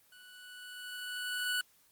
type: tone with level ramp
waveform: 25% pulse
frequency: 1480 Hz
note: F#6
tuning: in tune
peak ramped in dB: -51 to -26 dBFS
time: 0.12-1.61 s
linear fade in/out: 2 ms
effects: white hiss -66 dBFS RMS until 1.91 s + Opus 24 kbps